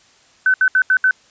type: tone bursts at uneven times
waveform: sine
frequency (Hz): 1518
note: F#6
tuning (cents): +44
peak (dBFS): -10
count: 5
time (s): 0.46-0.54 / 0.61-0.68 / 0.75-0.82 / 0.9-0.97 / 1.04-1.11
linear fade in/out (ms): 2
effects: white hiss -52 dBFS RMS until 1.3 s + resampled to 16000 Hz